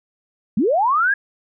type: linear sweep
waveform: sine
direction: up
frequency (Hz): 174.61 to 1685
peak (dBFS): -14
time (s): 0.57-1.14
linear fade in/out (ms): 5
effects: none